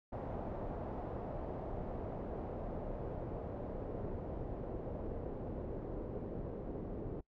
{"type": "noise with low-pass filter sweep", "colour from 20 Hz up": "pink", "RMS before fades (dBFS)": -42, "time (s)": [0.12, 7.21], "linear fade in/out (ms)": 10, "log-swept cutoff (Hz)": [700, 460], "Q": 1.7, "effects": ["noise-tail reverb RT60 0.1 s tail -22 dB re dry"]}